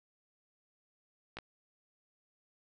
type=clicks; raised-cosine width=0.3 ms; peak=-26 dBFS; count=2; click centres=1.37 / 1.387 s; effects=none